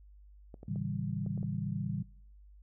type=clicks; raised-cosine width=2 ms; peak=-34 dBFS; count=6; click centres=0.542 / 0.631 / 0.759 / 1.263 / 1.377 / 1.43 s
type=chord; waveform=sine; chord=A dominant seventh; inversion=none; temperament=equal with one note detuned; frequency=110 / 138.59 / 160.68 / 196 Hz; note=A2 / C#3 / E3 / G3; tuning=0 / 0 / -44 / 0 cents; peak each=-38 dBFS; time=0.68-2.03 s; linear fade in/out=5 ms
effects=noise-tail reverb RT60 0.7 s tail -23 dB re dry + added 50 Hz sine -53 dBFS peak until 2.62 s